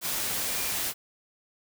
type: tone in noise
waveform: sine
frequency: 2395 Hz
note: D7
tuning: 33 cents sharp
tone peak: -41 dBFS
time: 0.45-0.75 s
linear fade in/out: 50 ms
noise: white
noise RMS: -30 dBFS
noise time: 0.01-0.94 s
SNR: -14 dB
effects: none